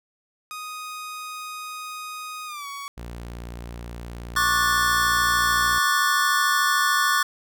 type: tone with pitch glide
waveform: sawtooth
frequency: 1246 to 1123 Hz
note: D#6 to C#6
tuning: +2 to +22 cents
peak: -29 dBFS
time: 0.51-2.88 s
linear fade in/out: 0 ms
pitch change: -180 cents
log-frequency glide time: 2.46-2.67 s
type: tone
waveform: sawtooth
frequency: 58.9 Hz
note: A#1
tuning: 19 cents sharp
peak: -30 dBFS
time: 2.97-5.79 s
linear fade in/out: 10 ms
type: chord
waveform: square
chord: D major seventh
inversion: third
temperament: just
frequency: 1101.2 / 1174.7 / 1468.3 / 1762 Hz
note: C#6 / D6 / F#6 / A6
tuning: -12 / 0 / -14 / +2 cents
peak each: -25 dBFS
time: 4.36-7.23 s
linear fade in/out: 5 ms
effects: none